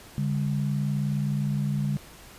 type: tone pair together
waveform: sine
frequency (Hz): 143.75 / 203.3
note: D3 / G#3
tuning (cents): -37 / -37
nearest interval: tritone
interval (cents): 600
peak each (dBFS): -25 / -29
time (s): 0.18-1.97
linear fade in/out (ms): 0
effects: pink hiss -48 dBFS RMS until 2.38 s + resampled to 32000 Hz